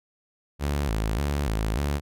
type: tone with vibrato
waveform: sawtooth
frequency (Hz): 62.2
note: B1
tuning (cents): +13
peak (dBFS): -20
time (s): 0.59-2.01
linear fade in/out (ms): 50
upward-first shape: square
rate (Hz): 1.7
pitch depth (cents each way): 250
effects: none